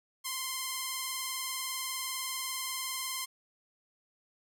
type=tone with vibrato; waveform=5% pulse; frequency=1045 Hz; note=C6; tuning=2 cents flat; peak=-22 dBFS; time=0.24-3.26 s; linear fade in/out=20 ms; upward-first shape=sine; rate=20 Hz; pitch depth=39 cents each way; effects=none